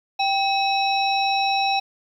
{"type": "harmonic tone with a mistuned harmonic", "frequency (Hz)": 784, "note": "G5", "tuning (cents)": 0, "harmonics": [1, 3, 5, 7], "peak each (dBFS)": [-20, -26, -26, -32], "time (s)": [0.19, 1.8], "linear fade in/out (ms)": 10, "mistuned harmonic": 3, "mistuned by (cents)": 150, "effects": ["9-bit"]}